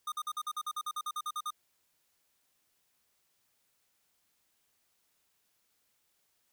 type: tone bursts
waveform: square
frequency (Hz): 1224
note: D#6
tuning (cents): -29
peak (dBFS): -34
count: 15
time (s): 0.07-1.506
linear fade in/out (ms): 5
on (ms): 50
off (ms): 49
effects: white hiss -75 dBFS RMS until 6.52 s